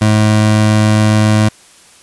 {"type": "tone", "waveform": "25% pulse", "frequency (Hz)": 107.3, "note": "A2", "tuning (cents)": -43, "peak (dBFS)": -4, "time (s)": [0.01, 1.49], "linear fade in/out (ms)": 10, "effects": ["white hiss -43 dBFS RMS until 2.02 s", "resampled to 24000 Hz"]}